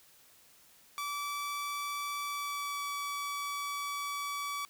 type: tone with pitch glide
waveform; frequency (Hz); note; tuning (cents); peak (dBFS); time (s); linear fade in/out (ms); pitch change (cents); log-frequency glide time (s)
sawtooth; 1155 to 1145; D6 to D6; -29 to -44; -31; 0.98-4.65; 0; -15; 2.22-2.84
effects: white hiss -61 dBFS RMS until 4.69 s